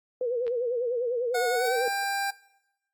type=tone with vibrato; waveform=sine; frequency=484.4 Hz; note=B4; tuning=34 cents flat; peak=-25 dBFS; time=0.21-1.88 s; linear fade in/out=2 ms; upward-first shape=sine; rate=10 Hz; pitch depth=92 cents each way
type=clicks; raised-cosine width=0.3 ms; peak=-30 / -28 dBFS; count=2; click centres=0.467 / 0.479 s
type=tone with pitch glide; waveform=25% pulse; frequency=728 to 793.9 Hz; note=F#5 to G5; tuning=-28 to +22 cents; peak=-23 dBFS; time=1.34-2.31 s; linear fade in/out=10 ms; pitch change=+150 cents; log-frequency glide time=1.52-1.86 s
type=noise with exponential growth; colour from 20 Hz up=violet; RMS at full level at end=-35 dBFS; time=1.56-1.68 s; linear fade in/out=2 ms; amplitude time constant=24 ms
effects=noise-tail reverb RT60 0.9 s tail -20 dB re dry + AAC 64 kbps